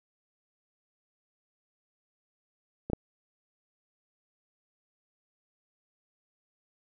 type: clicks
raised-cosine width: 2 ms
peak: -21 / -12 dBFS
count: 2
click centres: 2.9 / 2.933 s
effects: none